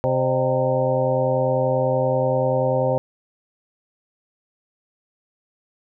harmonic tone with a mistuned harmonic, 130.5 Hz, C3, 4 cents flat, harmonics 1 / 2 / 3 / 4 / 5 / 6 / 7, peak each -24 / -30 / -30 / -20 / -25 / -29 / -30 dBFS, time 0.04-2.98 s, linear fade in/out 0 ms, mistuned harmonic 5, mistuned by -110 cents, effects none

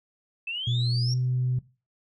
sine exponential sweep, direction up, 2600 to 5650 Hz, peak -29 dBFS, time 0.47-1.14 s, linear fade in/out 5 ms
sine tone with pitch glide, 120.4 to 126.31 Hz, B2 to B2, -44 to +39 cents, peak -22 dBFS, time 0.67-1.59 s, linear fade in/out 5 ms, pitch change +83 cents, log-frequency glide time 1.02-1.16 s
effects noise-tail reverb RT60 0.3 s tail -18 dB re dry + tanh soft clip ceiling -18 dBFS

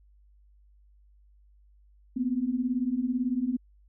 sine beating tone pair, 238.6 / 256.6 Hz, A#3 / C4, +41 / -34 cents, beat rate 18 Hz, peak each -30 / -27 dBFS, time 2.16-3.57 s, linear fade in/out 10 ms, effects added 50 Hz sine -56 dBFS peak until 3.88 s

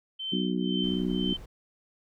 sine tone with tremolo, 3092 Hz, G7, 24 cents flat, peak -29 dBFS, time 0.19-1.37 s, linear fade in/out 10 ms, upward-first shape triangle, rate 2 Hz, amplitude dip 100%
harmonic tone, 61.6 Hz, B1, 4 cents flat, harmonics 3 / 4 / 5 / 6, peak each -29 / -31 / -33 / -35 dBFS, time 0.32-1.34 s, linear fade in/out 10 ms
brown noise, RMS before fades -42 dBFS, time 0.83-1.46 s, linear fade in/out 10 ms
effects none

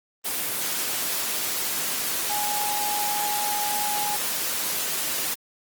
sine tone in noise, 830.6 Hz, G#5, in tune, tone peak -27 dBFS, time 2.29-4.17 s, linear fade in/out 20 ms, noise white, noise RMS -27 dBFS, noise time 0.24-5.35 s, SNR -3 dB, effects high-pass 150 Hz 12 dB/octave + Opus 24 kbps

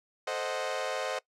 sawtooth chord, A diminished seventh, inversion none, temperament equal, 440 / 523.3 / 622.3 / 740 Hz, A4 / C5 / Eb5 / Gb5, 0 / 0 / 0 / 0 cents, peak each -36 / -31 / -32 / -34 dBFS, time 0.27-1.19 s, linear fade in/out 5 ms, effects noise-tail reverb RT60 0.1 s tail -21 dB re dry + low-pass 7000 Hz 12 dB/octave

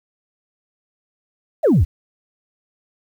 sine exponential sweep, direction down, 726 to 61.74 Hz, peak -9 dBFS, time 1.63-1.85 s, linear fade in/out 20 ms, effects tanh soft clip ceiling -8 dBFS + 8-bit

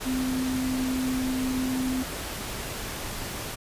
sine tone in noise, 257.9 Hz, C4, 25 cents flat, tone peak -25 dBFS, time 0.05-2.04 s, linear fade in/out 20 ms, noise pink, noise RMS -34 dBFS, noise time 0-3.56 s, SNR +6 dB, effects resampled to 32000 Hz

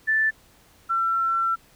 sine tone pair in turn, 1760 / 1348.9 Hz, A6 / E6, 0 / +39 cents, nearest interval perfect fourth, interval 461 cents, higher first, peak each -18 / -20 dBFS, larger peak first, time 0.07-0.31 / 0.89-1.56 s, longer second, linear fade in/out 20 ms, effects pink hiss -56 dBFS RMS until 1.75 s

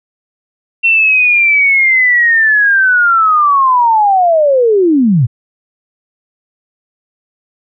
sine linear sweep, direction down, 2721 to 105.2 Hz, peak -6 dBFS, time 0.83-5.27 s, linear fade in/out 20 ms, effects none

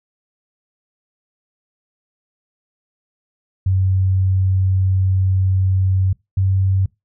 sine tone pair in turn, 94.5 / 95.6 Hz, F#2 / G2, +37 / -43 cents, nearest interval unison, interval 20 cents, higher second, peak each -13 dBFS, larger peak neither, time 3.66-6.13 / 6.37-6.86 s, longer first, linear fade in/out 5 ms, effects noise-tail reverb RT60 0.2 s tail -23 dB re dry

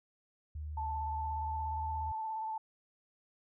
sine tone with pitch glide, 75.8 to 79.48 Hz, D#2 to D#2, -45 to +37 cents, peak -38 dBFS, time 0.55-2.12 s, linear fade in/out 5 ms, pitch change +82 cents, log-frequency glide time 0.78-1.86 s
sine tone with vibrato, 880 Hz, A5, in tune, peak -35 dBFS, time 0.77-2.58 s, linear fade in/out 5 ms, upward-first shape square, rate 17 Hz, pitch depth 18 cents each way
effects none

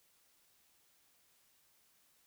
silence, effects white hiss -71 dBFS RMS until 2.26 s

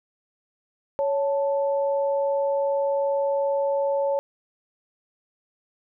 sine tone pair together, 557.4 / 880 Hz, C#5 / A5, +9 / 0 cents, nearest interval minor sixth, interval 791 cents, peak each -21 / -30 dBFS, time 0.99-4.19 s, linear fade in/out 0 ms, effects none

